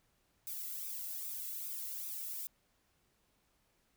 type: noise with flanger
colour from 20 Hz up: violet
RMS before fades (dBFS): -42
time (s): 0.47-2.47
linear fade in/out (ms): 0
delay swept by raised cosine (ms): 0.81 to 1.51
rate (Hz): 2.5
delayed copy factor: +0.9
effects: pink hiss -75 dBFS RMS until 3.96 s